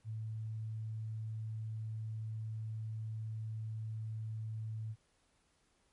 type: tone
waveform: sine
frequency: 110 Hz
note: A2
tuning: in tune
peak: -38 dBFS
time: 0.04-4.96 s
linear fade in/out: 50 ms
effects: pink hiss -74 dBFS RMS until 5.92 s + MP3 48 kbps